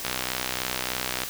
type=click train; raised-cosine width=0.2 ms; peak=-9 dBFS; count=76; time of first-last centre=0.05-1.235 s; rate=63.3 Hz; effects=white hiss -35 dBFS RMS until 1.29 s